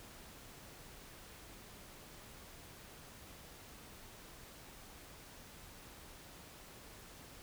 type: silence
effects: pink hiss -55 dBFS RMS until 7.42 s